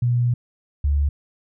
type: tone pair in turn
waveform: sine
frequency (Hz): 121.3 / 71.73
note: B2 / D2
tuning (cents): -31 / -40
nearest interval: major sixth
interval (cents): 909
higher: first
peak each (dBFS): -16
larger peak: neither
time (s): 0.02-0.34 / 0.84-1.09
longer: first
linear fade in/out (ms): 5
effects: none